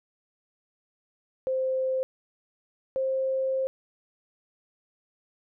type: tone pair in turn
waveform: sine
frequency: 522 / 528.7 Hz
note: C5 / C5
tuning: -4 / +18 cents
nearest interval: unison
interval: 22 cents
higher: second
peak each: -24 dBFS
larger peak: neither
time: 1.47-2.03 / 2.96-3.67 s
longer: second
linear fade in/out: 0 ms
effects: none